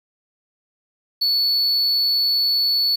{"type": "tone", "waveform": "triangle", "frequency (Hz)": 4435, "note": "C#8", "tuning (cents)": 0, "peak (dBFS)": -15, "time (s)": [1.21, 2.96], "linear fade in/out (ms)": 10, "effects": ["8-bit"]}